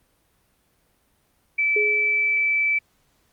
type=tone; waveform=sine; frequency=2315 Hz; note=D7; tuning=25 cents flat; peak=-18 dBFS; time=1.58-2.79 s; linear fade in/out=10 ms
type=tone with exponential decay; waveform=sine; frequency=420.4 Hz; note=G#4; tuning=21 cents sharp; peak=-20 dBFS; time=1.76-2.59 s; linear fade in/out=5 ms; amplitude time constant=180 ms
effects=pink hiss -65 dBFS RMS until 3.32 s + Opus 32 kbps